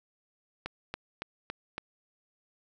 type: click train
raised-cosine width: 0.3 ms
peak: -19 dBFS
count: 5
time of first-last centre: 0.66-1.78 s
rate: 3.57 Hz
effects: none